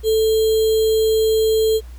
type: tone with sample-and-hold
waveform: sine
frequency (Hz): 440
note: A4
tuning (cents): 0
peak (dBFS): -13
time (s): 0.03-1.81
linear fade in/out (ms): 50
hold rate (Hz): 3675
effects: added 60 Hz sine -33 dBFS peak until 1.98 s + pink hiss -51 dBFS RMS until 1.98 s